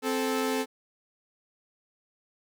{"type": "tone pair together", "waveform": "sawtooth", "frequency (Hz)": [261.3, 436.4], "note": ["C4", "A4"], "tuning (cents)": [-2, -14], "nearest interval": "major sixth", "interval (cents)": 888, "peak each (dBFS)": -25, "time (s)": [0.02, 0.66], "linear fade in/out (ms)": 50, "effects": []}